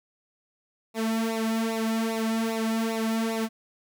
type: tone with flanger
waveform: sawtooth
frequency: 224.2 Hz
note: A3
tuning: 33 cents sharp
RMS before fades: -27 dBFS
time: 0.94-3.49 s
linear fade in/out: 50 ms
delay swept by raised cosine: 0.62 to 2.62 ms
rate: 2.5 Hz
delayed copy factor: -0.8
effects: none